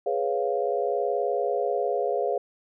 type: chord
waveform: sine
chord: C# dominant seventh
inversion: second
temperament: equal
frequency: 415.3 / 493.9 / 554.4 / 698.5 Hz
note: G#4 / B4 / C#5 / E#5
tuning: 0 / 0 / 0 / 0 cents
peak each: -28 / -29 / -29 / -29 dBFS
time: 0.06-2.38 s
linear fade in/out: 5 ms
effects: none